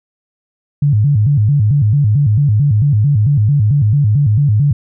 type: tone with vibrato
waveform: sine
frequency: 123.47 Hz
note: B2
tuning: in tune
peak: -8 dBFS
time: 0.82-4.73 s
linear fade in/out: 5 ms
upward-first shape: square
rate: 4.5 Hz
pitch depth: 270 cents each way
effects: none